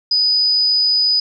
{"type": "tone", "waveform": "sine", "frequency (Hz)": 4977, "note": "D#8", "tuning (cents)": 0, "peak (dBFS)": -12, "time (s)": [0.11, 1.2], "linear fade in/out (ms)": 5, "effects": []}